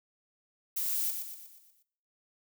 violet noise with echo, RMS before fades -32 dBFS, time 0.76-1.11 s, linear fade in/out 10 ms, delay 120 ms, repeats 6, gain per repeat -6 dB, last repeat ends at 1.83 s, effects noise-tail reverb RT60 0.6 s tail -18 dB re dry

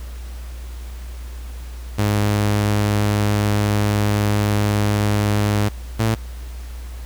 sawtooth tone pair in turn, 103.83 / 111.18 Hz, G#2 / A2, 0 / +18 cents, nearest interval minor second, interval 118 cents, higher second, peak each -12 dBFS, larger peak neither, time 1.98-5.69 / 5.99-6.15 s, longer first, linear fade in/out 10 ms, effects added 60 Hz sine -29 dBFS peak until 7.05 s + pink hiss -44 dBFS RMS until 7.05 s

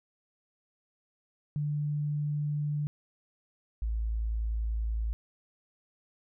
sine tone pair in turn, 147.8 / 55.26 Hz, D3 / A1, +11 / +8 cents, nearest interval octave + perfect fourth, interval 1703 cents, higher first, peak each -28 dBFS, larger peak neither, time 1.56-2.87 / 3.82-5.13 s, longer neither, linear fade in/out 0 ms, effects none

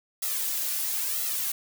blue noise with flanger, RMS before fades -29 dBFS, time 0.22-1.52 s, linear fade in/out 5 ms, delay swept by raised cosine 1.5 to 3.4 ms, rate 1 Hz, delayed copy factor +0.95, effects none

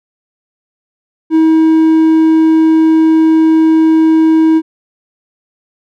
triangle tone, 319.7 Hz, D#4, 47 cents sharp, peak -3 dBFS, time 1.3-4.62 s, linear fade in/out 50 ms, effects none

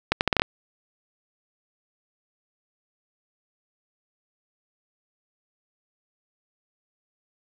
accelerating click train, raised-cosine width 0.3 ms, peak -3 dBFS, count 7, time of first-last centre 0.12-0.419 s, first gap 89 ms, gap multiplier 0.76, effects none

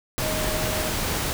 sine tone in noise, 622.3 Hz, D#5, in tune, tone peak -30 dBFS, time 0.22-0.89 s, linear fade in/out 0 ms, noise pink, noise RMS -26 dBFS, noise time 0.18-1.33 s, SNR -7 dB, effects none

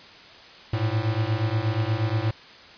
square beating tone pair, 105.9 / 114.3 Hz, G#2 / A#2, +34 / -34 cents, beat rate 8.4 Hz, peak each -26 dBFS, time 0.73-2.31 s, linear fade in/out 5 ms, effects white hiss -46 dBFS RMS until 2.77 s + resampled to 11025 Hz

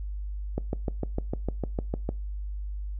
click train, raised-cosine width 2 ms, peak -15 dBFS, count 11, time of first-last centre 0.58-2.091 s, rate 6.62 Hz, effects noise-tail reverb RT60 0.3 s tail -23 dB re dry + added 50 Hz sine -31 dBFS peak until 2.99 s

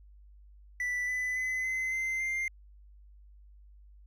triangle tone with pitch steps, 1975.5 / 1999.6 / 2024 / 2049 / 2074 / 2099 Hz, B6 / B6 / B6 / C7 / C7 / C7, 0 / +21 / +42 / -37 / -16 / +5 cents, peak -28 dBFS, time 0.8-2.48 s, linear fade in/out 2 ms, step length 280 ms, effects added 50 Hz sine -52 dBFS peak until 4.06 s

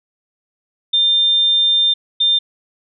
sine tone bursts at uneven times, 3600 Hz, A7, 39 cents sharp, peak -11 dBFS, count 2, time 0.93-1.94 / 2.2-2.39 s, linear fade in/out 10 ms, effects none

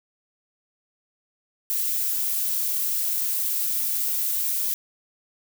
violet noise, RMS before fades -25 dBFS, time 1.7-4.74 s, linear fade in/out 0 ms, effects none

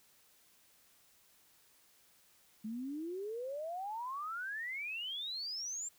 sine exponential sweep, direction up, 210.4 to 7480 Hz, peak -38 dBFS, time 2.64-5.89 s, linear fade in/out 10 ms, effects white hiss -67 dBFS RMS until 5.98 s

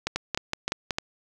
two click trains, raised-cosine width 0.2 ms, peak -9 / -9 dBFS, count 5 / 4, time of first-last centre 0.16-0.908 / 0.07-0.985 s, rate 5.35 / 3.28 Hz, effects none

